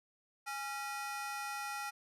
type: ring-modulated tone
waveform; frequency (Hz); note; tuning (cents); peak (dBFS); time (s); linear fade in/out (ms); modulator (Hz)
30% pulse; 1100; C#6; -14; -33; 0.46-1.91; 20; 274
effects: resampled to 32000 Hz